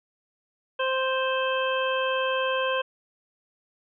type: harmonic tone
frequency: 523.3 Hz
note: C5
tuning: in tune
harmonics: 1 / 2 / 3 / 5 / 6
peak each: -26 / -29 / -31 / -33 / -34 dBFS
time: 0.79-2.82 s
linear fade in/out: 10 ms
effects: none